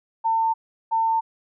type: tone pair in turn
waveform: sine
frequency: 901 / 901 Hz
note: A5 / A5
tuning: +41 / +41 cents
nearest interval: unison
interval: 0 cents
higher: neither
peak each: -18 dBFS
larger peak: neither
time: 0.24-0.54 / 0.91-1.21 s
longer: neither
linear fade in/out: 20 ms
effects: none